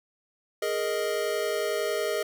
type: chord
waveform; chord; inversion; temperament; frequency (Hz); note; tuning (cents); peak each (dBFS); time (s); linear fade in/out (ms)
square; Ab suspended second; none; equal; 415.3 / 466.2 / 622.3; Ab4 / Bb4 / Eb5; 0 / 0 / 0; -31 / -32 / -31; 0.62-2.23; 5
effects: none